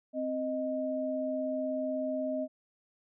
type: tone pair together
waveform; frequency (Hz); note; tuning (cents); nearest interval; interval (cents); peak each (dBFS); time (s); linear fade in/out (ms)
sine; 261.6 / 622.2; C4 / D#5; 0 / 0; octave + minor third; 1500; -34 / -32; 0.13-2.48; 50
effects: none